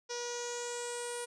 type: tone with low-pass filter sweep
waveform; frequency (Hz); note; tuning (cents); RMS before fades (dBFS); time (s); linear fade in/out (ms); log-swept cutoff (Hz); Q
sawtooth; 481.3; B4; -45; -39; 0.09-1.26; 20; 5700 to 9300; 6.1
effects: none